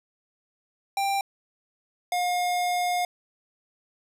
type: tone pair in turn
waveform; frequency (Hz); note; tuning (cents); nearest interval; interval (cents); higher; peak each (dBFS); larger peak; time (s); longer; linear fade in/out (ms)
square; 790 / 714.2; G5 / F5; +13 / +39; major second; 174; first; -24; neither; 0.97-1.21 / 2.12-3.05; second; 2
effects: resampled to 32000 Hz + 11-bit